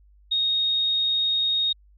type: tone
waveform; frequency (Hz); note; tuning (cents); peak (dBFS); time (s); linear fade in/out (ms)
sine; 3729; A#7; 0; -20; 0.31-1.73; 10
effects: added 50 Hz sine -52 dBFS peak until 1.97 s